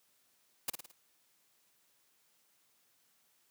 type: noise with echo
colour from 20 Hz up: white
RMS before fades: -33 dBFS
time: 0.68-0.7 s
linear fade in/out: 5 ms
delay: 54 ms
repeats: 4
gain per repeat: -6 dB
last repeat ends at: 0.916 s
effects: white hiss -72 dBFS RMS until 3.5 s + high-pass 100 Hz 12 dB/octave